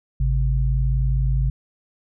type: tone pair together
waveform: sine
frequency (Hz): 52.23 / 131.6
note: G#1 / C3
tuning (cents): +11 / +10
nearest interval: octave + major third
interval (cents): 1599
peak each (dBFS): -18 / -22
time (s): 0.2-1.5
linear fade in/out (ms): 5
effects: none